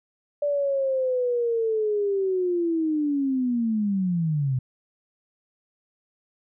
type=linear sweep; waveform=sine; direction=down; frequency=585 to 124.9 Hz; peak=-21 dBFS; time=0.42-4.59 s; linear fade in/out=5 ms; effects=none